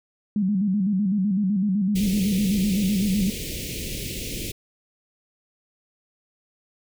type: tone with vibrato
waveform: sine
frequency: 197.4 Hz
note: G3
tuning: 12 cents sharp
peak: -19 dBFS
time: 0.36-3.3 s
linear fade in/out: 2 ms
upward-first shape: square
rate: 7.9 Hz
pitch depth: 98 cents each way
type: band-stop noise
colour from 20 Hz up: pink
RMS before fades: -31 dBFS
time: 1.95-4.52 s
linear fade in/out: 10 ms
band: 510 to 2200 Hz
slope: 48 dB/octave
effects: none